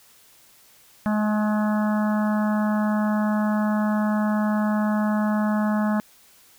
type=harmonic tone with a mistuned harmonic; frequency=211.8 Hz; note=G#3; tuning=34 cents sharp; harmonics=1 / 3 / 4 / 5 / 6 / 7 / 8; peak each=-20 / -30 / -32 / -34 / -36 / -37 / -38 dBFS; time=1.06-6 s; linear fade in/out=0 ms; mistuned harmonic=5; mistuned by=+15 cents; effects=white hiss -54 dBFS RMS until 6.58 s